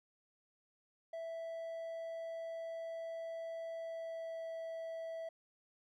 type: tone with pitch glide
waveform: triangle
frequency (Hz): 659.3 to 655.5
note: E5 to E5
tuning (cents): 0 to -10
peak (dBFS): -39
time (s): 1.13-5.29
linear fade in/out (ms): 5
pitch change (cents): -10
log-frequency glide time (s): 3.75-4.49
effects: none